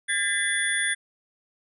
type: tone cluster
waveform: sine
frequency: 1619 / 1779 / 2018 / 3451 / 9590 Hz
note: G#6 / A6 / B6 / A7 / D9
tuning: -45 / +19 / +37 / -34 / +35 cents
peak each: -28 / -29 / -29 / -32 / -28 dBFS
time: 0.08-0.95 s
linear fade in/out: 20 ms
effects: none